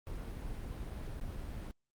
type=noise with dropouts; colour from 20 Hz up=brown; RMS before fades=-41 dBFS; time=0.07-1.71 s; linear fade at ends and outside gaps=0 ms; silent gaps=0.9-0.904 / 1.198-1.212 s; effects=Opus 32 kbps